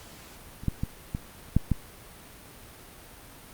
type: clicks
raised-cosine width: 5 ms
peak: -29 / -12 / -15 / -17 / -7 / -10 dBFS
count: 6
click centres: 0.636 / 0.683 / 0.835 / 1.149 / 1.566 / 1.717 s
effects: pink hiss -48 dBFS RMS until 3.53 s + Opus 48 kbps